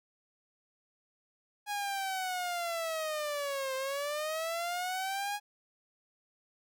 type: linear two-way sweep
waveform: sawtooth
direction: down then up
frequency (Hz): 830.6 to 523 to 830.6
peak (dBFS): -29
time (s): 1.66-5.4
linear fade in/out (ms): 50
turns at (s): 3.75
effects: none